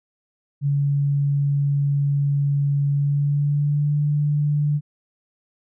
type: tone with pitch glide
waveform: sine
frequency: 141.9 to 147.24 Hz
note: C#3 to D3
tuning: +41 to +5 cents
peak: -17 dBFS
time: 0.61-4.81 s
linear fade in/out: 50 ms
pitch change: +64 cents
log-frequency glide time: 2.9-3.99 s
effects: none